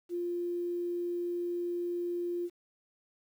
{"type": "tone with quantisation", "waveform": "sine", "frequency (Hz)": 349.2, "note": "F4", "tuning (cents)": 0, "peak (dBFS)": -31, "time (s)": [0.09, 2.5], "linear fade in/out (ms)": 50, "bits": 10, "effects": []}